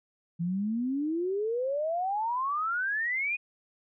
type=exponential sweep; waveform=sine; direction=up; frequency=164.81 to 2504 Hz; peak=-27 dBFS; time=0.39-3.37 s; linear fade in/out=20 ms; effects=none